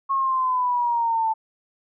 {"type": "exponential sweep", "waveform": "sine", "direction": "down", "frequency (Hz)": [1095, 880], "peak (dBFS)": -19, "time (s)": [0.09, 1.34], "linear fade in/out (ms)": 20, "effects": []}